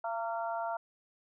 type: harmonic tone with a mistuned harmonic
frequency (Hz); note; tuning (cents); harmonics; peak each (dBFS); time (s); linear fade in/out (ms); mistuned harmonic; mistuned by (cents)
229.6; A#3; -26; 3 / 4 / 5 / 6; -35 / -37 / -47 / -41; 0.04-0.77; 5; 3; -20
effects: none